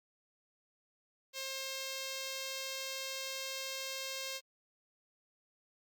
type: tone with notch filter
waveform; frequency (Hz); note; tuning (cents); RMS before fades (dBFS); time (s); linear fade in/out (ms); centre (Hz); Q
5% pulse; 533; C5; +32; -41; 1.33-4.41; 50; 1300; 1.4
effects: Opus 48 kbps